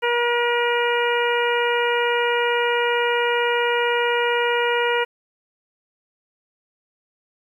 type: harmonic tone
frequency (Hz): 477.8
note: A#4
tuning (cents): +43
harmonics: 1 / 2 / 3 / 4 / 5 / 6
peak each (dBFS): -21 / -24 / -26 / -27 / -28 / -29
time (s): 0.02-5.05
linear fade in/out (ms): 20
effects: 9-bit